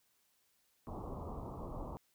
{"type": "low-pass noise", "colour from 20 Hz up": "pink", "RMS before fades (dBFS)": -44, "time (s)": [0.87, 1.97], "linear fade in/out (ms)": 0, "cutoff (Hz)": 1200, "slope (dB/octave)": 96, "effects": ["white hiss -75 dBFS RMS until 2.14 s"]}